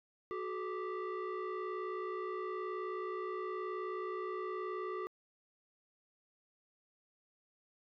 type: tone with frequency modulation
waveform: sine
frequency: 370 Hz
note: F#4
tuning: in tune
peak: -35 dBFS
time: 0.31-5.07 s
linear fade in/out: 0 ms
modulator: 799 Hz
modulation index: 1.2
effects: tanh soft clip ceiling -35 dBFS